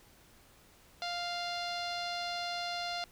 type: tone with low-pass filter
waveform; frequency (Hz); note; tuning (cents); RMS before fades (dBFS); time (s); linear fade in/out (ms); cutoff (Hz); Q
sawtooth; 698.5; F5; 0; -37; 1.02-3.04; 0; 4400; 3.9
effects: pink hiss -61 dBFS RMS until 3.11 s